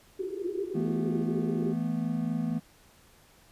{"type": "band-pass noise", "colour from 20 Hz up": "pink", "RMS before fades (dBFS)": -34, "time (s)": [0.19, 1.73], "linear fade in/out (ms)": 5, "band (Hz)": [350, 400], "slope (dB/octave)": 96}
{"type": "chord", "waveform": "triangle", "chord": "E suspended fourth", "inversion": "none", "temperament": "equal with one note detuned", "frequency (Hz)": [164.81, 220, 244.1], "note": ["E3", "A3", "B3"], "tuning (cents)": [0, 0, -20], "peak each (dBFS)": -30, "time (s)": [0.74, 2.6], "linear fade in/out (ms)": 20}
{"effects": ["pink hiss -59 dBFS RMS until 3.51 s", "resampled to 32000 Hz"]}